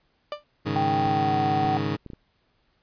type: tone with exponential decay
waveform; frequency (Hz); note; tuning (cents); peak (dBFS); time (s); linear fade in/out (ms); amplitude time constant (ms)
30% pulse; 592; D5; +14; -23; 0.32-0.44; 1; 25
type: chord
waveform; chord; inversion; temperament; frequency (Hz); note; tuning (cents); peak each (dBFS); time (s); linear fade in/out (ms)
20% pulse; Ab suspended fourth; none; just; 103.83 / 138.43 / 155.74; Ab2 / Db3 / Eb3; 0 / -2 / +2; -25; 0.65-1.97; 20
type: tone with pitch glide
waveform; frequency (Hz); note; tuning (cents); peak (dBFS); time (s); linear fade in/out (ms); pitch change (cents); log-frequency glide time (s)
sine; 784 to 757.3; G5 to F#5; 0 to +40; -22; 0.76-1.77; 0; -60; 1.04-1.33
type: clicks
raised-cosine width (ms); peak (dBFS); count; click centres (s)
3; -26; 5; 1.066 / 1.648 / 2.063 / 2.102 / 2.134
effects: pink hiss -68 dBFS RMS until 2.82 s + resampled to 11025 Hz